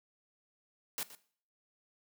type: noise with echo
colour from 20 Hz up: white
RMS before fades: -37 dBFS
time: 0.98-1.03 s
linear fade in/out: 0 ms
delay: 120 ms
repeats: 1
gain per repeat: -15 dB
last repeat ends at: 1.15 s
effects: noise-tail reverb RT60 0.5 s tail -17 dB re dry + high-pass 150 Hz 12 dB/octave